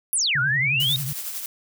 sine exponential two-way sweep, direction down then up, 11760 to 1377 to 3800 Hz, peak -19 dBFS, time 0.13-0.96 s, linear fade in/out 0 ms, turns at 0.39 s
sine tone with vibrato, 136.5 Hz, C#3, 26 cents flat, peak -27 dBFS, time 0.35-1.13 s, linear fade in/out 5 ms, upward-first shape triangle, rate 11 Hz, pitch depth 170 cents each way
blue noise with tremolo, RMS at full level -29 dBFS, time 0.8-1.46 s, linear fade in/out 2 ms, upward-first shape triangle, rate 11 Hz, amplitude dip 55%
effects none

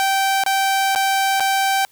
sawtooth tone with dropouts, 778 Hz, G5, 13 cents flat, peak -12 dBFS, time 0-1.85 s, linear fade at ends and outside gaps 0 ms, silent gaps 0.437-0.463 / 0.95-0.959 / 1.398-1.405 s, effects white hiss -56 dBFS RMS until 1.91 s

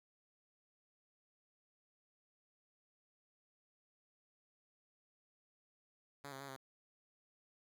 5% pulse tone with pitch steps, 141.4 / 134.5 / 139.1 / 133.3 Hz, C#3 / C3 / C#3 / C3, +35 / +48 / +6 / +33 cents, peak -36 dBFS, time 6.24-6.564 s, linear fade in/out 5 ms, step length 81 ms, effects none

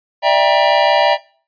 square chord, E half-diminished seventh, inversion third, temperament just, 593.3 / 659.3 / 791.1 / 949.3 Hz, D5 / E5 / G5 / Bb5, +18 / 0 / +16 / +31 cents, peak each -16 dBFS, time 0.22-1.18 s, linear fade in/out 50 ms, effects noise-tail reverb RT60 0.4 s tail -20 dB re dry + resampled to 11025 Hz

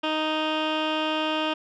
15% pulse tone with low-pass filter, 311.1 Hz, D#4, in tune, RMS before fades -26 dBFS, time 0.03-1.54 s, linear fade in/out 10 ms, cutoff 2900 Hz, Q 2.8, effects none

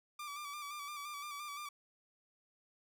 sawtooth tone with vibrato, 1170 Hz, D6, 7 cents flat, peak -39 dBFS, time 0.19-1.69 s, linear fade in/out 5 ms, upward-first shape square, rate 5.8 Hz, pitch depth 37 cents each way, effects none

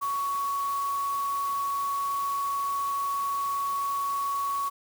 sine tone in noise, 1117 Hz, C#6, 13 cents sharp, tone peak -26 dBFS, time 0.01-4.7 s, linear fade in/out 20 ms, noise white, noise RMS -43 dBFS, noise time 0.01-4.7 s, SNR +14 dB, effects none

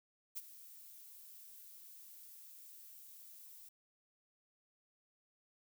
violet noise with ADSR envelope, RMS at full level -41 dBFS, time 0.35-3.69 s, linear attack 22 ms, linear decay 33 ms, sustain -15 dB, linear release 5 ms, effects none

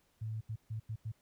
sine tone bursts at uneven times, 110 Hz, A2, in tune, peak -36 dBFS, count 5, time 0.21-0.41 / 0.49-0.56 / 0.7-0.8 / 0.89-0.96 / 1.05-1.12 s, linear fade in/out 10 ms, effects pink hiss -73 dBFS RMS until 1.21 s

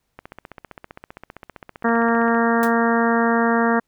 click train, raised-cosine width 0.5 ms, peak -21 dBFS, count 34, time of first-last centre 0.19-2.347 s, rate 15.3 Hz
harmonic tone, 231.5 Hz, A#3, 12 cents flat, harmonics 1 / 2 / 3 / 4 / 5 / 6 / 7 / 8, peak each -19 / -22 / -24 / -25 / -26 / -27 / -27 / -28 dBFS, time 1.84-3.8 s, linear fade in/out 10 ms
white noise with exponential decay, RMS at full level -28 dBFS, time 2.63-2.73 s, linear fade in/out 1 ms, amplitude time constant 21 ms
effects pink hiss -73 dBFS RMS until 3.87 s

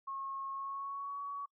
sine tone with pitch glide, 1087 to 1127.3 Hz, C#6 to C#6, -34 to +29 cents, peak -38 dBFS, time 0.07-1.46 s, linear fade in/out 10 ms, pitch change +63 cents, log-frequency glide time 0.51-1.18 s, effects noise-tail reverb RT60 0.1 s tail -26 dB re dry

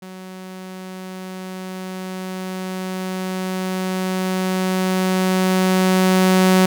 sawtooth tone with level ramp, 186.4 Hz, F#3, 13 cents sharp, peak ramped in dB -30 to -7 dBFS, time 0.02-6.66 s, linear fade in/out 5 ms, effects none

